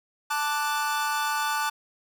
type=chord; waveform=45% pulse; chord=D major; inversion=second; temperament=equal; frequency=880 / 1174.7 / 1480 Hz; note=A5 / D6 / F#6; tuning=0 / 0 / 0 cents; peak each=-28 / -30 / -30 dBFS; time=0.3-1.7 s; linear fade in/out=10 ms; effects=none